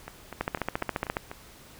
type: two click trains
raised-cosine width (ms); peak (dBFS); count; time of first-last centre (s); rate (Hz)
0.5; -22 / -12; 6 / 12; 0.08-1.315 / 0.41-1.169; 4.05 / 14.5
effects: pink hiss -51 dBFS RMS until 1.79 s